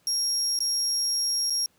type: tone with dropouts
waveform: 35% pulse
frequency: 5588 Hz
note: F8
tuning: in tune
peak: -21 dBFS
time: 0.07-1.66 s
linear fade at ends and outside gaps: 1 ms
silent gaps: 0.59-0.604 / 1.499-1.504 s
effects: pink hiss -65 dBFS RMS until 1.78 s + high-pass 80 Hz 12 dB/octave